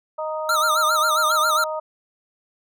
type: harmonic tone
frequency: 311.1 Hz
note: D#4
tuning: in tune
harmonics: 2 / 3 / 4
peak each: -26 / -30 / -32 dBFS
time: 0.18-1.8 s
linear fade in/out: 10 ms
type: tone with vibrato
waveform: square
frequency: 1296 Hz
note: E6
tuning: 30 cents flat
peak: -18 dBFS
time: 0.49-1.64 s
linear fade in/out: 2 ms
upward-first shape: sine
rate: 7.4 Hz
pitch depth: 140 cents each way
type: tone with exponential growth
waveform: sawtooth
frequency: 3257 Hz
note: G#7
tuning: 34 cents flat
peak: -26 dBFS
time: 1.23-1.32 s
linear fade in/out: 2 ms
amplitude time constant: 18 ms
effects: none